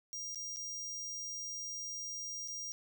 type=tone with dropouts; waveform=square; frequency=5700 Hz; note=F8; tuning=34 cents sharp; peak=-40 dBFS; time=0.13-2.72 s; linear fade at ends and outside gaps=0 ms; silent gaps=0.347-0.357 / 0.562-0.569 / 2.476-2.483 s; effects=none